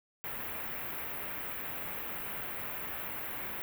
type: band-stop noise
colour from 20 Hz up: white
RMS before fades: -39 dBFS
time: 0.24-3.62 s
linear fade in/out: 0 ms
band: 2500 to 15000 Hz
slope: 24 dB/octave
effects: none